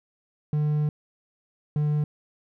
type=tone pair in turn; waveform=triangle; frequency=150 / 149.36 Hz; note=D3 / D3; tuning=+37 / +30 cents; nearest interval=unison; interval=7 cents; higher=first; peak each=-19 dBFS; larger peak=neither; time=0.53-0.89 / 1.76-2.04 s; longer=first; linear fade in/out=2 ms; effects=none